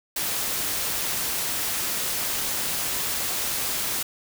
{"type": "noise", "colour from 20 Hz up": "white", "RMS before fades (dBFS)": -27, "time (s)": [0.16, 4.03], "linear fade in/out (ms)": 5, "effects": []}